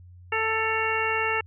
harmonic tone with a mistuned harmonic, 442.4 Hz, A4, 9 cents sharp, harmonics 1 / 2 / 3 / 4 / 5 / 6, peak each -30 / -30 / -30 / -30 / -30 / -30 dBFS, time 0.32-1.41 s, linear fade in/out 5 ms, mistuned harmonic 6, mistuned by +66 cents, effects added 89 Hz sine -45 dBFS peak until 1.46 s

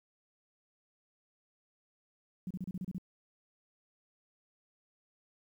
sine tone bursts, 184.2 Hz, F#3, 7 cents flat, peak -35 dBFS, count 8, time 2.47-2.982 s, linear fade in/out 2 ms, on 36 ms, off 32 ms, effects 11-bit

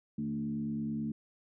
sine tone with frequency modulation, 222.8 Hz, A3, 22 cents sharp, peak -32 dBFS, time 0.18-1.12 s, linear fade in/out 5 ms, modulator 69.4 Hz, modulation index 0.81, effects none

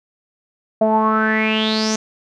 sawtooth tone with low-pass filter sweep, 218 Hz, A3, 16 cents flat, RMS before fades -17 dBFS, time 0.81-1.96 s, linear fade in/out 5 ms, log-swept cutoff 660 to 6400 Hz, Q 8.5, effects none

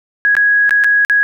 sine tone with dropouts, 1661.2 Hz, G#6, in tune, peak -8 dBFS, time 0.25-1.23 s, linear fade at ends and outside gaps 0 ms, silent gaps 0.352-0.367 / 0.694-0.708 / 0.838-0.844 / 1.049-1.098 s, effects none

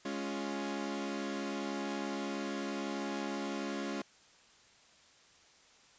sawtooth chord, Db major, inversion second, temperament equal, 207.7 / 277.2 / 349.2 Hz, Ab3 / Db4 / F4, 0 / 0 / 0 cents, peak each -36 / -35 / -38 dBFS, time 0.05-4.02 s, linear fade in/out 5 ms, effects white hiss -62 dBFS RMS until 5.98 s + resampled to 16000 Hz

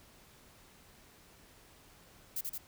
violet noise with echo, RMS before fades -36 dBFS, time 2.36-2.41 s, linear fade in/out 5 ms, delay 85 ms, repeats 2, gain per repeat -2 dB, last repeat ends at 2.58 s, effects pink hiss -60 dBFS RMS until 2.67 s

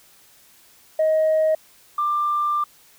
sine tone pair in turn, 629 / 1187.4 Hz, D#5 / D6, +19 / +19 cents, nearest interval major seventh, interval 1100 cents, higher second, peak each -14 / -18 dBFS, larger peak first, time 0.99-1.55 / 1.98-2.64 s, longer second, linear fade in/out 5 ms, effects tanh soft clip ceiling -13 dBFS + white hiss -53 dBFS RMS until 2.98 s

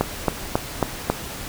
click train, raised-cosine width 1 ms, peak -3 dBFS, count 5, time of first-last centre 0.01-1.1 s, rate 3.67 Hz, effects pink hiss -33 dBFS RMS until 1.48 s

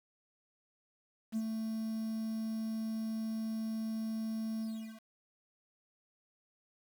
triangle tone with ADSR envelope, 221.5 Hz, A3, 12 cents sharp, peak -27 dBFS, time 1.32-5.02 s, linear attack 47 ms, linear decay 47 ms, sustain -5 dB, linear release 400 ms, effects tanh soft clip ceiling -26 dBFS + 9-bit

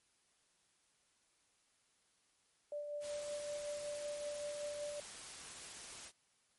sine tone with tremolo, 587.3 Hz, D5, in tune, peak -39 dBFS, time 2.72-5 s, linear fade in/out 2 ms, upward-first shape sine, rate 5.3 Hz, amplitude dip 35%
white noise, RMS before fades -50 dBFS, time 3-6.12 s, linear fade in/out 50 ms
effects white hiss -75 dBFS RMS until 6.58 s + MP3 48 kbps

